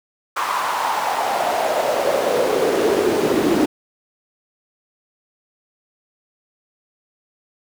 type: noise with high-pass filter sweep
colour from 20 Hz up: brown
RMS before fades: -19 dBFS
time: 0.36-3.66 s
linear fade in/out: 10 ms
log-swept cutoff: 1100 to 300 Hz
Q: 3.9
effects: none